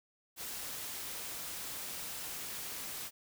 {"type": "noise", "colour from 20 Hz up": "white", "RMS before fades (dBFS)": -42, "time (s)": [0.36, 3.11], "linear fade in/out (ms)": 50, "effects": []}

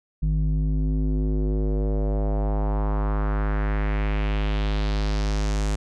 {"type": "tone with low-pass filter sweep", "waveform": "square", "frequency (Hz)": 51.6, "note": "G#1", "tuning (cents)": -10, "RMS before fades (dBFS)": -23, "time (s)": [0.22, 5.76], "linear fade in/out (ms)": 10, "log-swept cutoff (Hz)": [150, 7800], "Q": 2.1, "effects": []}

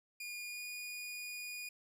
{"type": "tone with pitch glide", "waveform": "sawtooth", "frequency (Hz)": [2431, 2452], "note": ["D#7", "D#7"], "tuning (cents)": [-41, -26], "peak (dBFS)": -39, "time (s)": [0.2, 1.69], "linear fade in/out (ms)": 5, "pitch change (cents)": 15, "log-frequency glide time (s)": [0.46, 0.62], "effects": []}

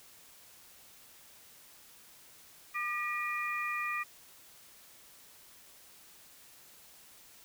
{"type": "tone cluster", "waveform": "sine", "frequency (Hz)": [1203, 1927, 2417], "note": ["D6", "B6", "D7"], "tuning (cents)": [41, -43, 49], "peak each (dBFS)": [-36, -37, -37], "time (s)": [2.74, 4.04], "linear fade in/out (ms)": 20, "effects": ["white hiss -57 dBFS RMS until 7.44 s"]}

